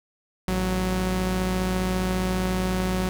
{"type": "tone pair together", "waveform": "sawtooth", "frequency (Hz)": [54.92, 185], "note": ["A1", "F#3"], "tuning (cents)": [-3, 0], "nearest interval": "octave + major sixth", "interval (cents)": 2103, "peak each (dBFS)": [-24, -20], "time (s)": [0.48, 3.09], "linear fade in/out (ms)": 0, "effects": []}